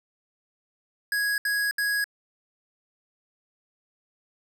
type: tone bursts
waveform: square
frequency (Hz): 1661.2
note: G#6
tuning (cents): 0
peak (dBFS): -24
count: 3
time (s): 1.12-2.042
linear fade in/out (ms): 2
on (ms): 260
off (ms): 71
effects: none